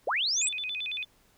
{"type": "linear sweep", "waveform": "sine", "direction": "up", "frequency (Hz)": [382.5, 8372], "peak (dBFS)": -25, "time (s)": [0.07, 0.49], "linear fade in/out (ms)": 5}
{"type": "tone with vibrato", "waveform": "sine", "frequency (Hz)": 2960, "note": "F#7", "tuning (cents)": 0, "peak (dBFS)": -31, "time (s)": [0.36, 1.05], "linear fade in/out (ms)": 20, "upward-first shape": "square", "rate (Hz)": 9, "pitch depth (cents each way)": 290}
{"effects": ["pink hiss -64 dBFS RMS until 1.37 s"]}